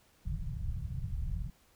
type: low-pass noise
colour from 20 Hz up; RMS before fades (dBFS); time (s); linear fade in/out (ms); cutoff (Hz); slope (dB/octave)
pink; -36; 0.25-1.5; 5; 160; 48
effects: pink hiss -66 dBFS RMS until 1.75 s